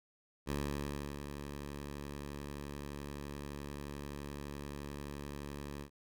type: tone with ADSR envelope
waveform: 10% pulse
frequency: 71.6 Hz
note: D2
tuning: 43 cents flat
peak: -26 dBFS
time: 0.46-5.9 s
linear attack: 37 ms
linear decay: 680 ms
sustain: -8 dB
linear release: 90 ms
effects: none